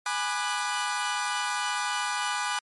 sawtooth chord, G# half-diminished seventh, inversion none, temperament equal with one note detuned, 830.6 / 987.8 / 1199.3 / 1480 Hz, G#5 / B5 / D6 / F#6, 0 / 0 / +36 / 0 cents, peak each -29 dBFS, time 0.06-2.59 s, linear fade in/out 2 ms, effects MP3 48 kbps

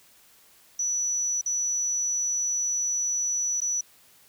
sine tone with dropouts, 5920 Hz, F#8, in tune, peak -24 dBFS, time 0.79-3.81 s, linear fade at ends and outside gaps 5 ms, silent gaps 1.413-1.459 / 3.605-3.616 s, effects white hiss -57 dBFS RMS until 4.28 s

